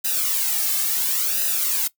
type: noise with flanger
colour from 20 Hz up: blue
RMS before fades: -22 dBFS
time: 0.04-1.88 s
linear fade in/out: 10 ms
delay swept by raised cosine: 0.9 to 2.1 ms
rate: 0.72 Hz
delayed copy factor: -0.95
effects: noise-tail reverb RT60 0.1 s tail -18 dB re dry